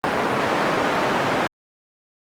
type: band-pass noise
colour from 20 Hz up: white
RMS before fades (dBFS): -21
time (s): 0.04-1.47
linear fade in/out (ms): 0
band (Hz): 160 to 1200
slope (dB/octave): 12
effects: Opus 24 kbps